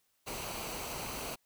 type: noise with comb filter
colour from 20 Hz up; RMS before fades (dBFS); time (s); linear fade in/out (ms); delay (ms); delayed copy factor
pink; -40; 0.26-1.36; 20; 0.57; -0.5
effects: white hiss -75 dBFS RMS until 1.45 s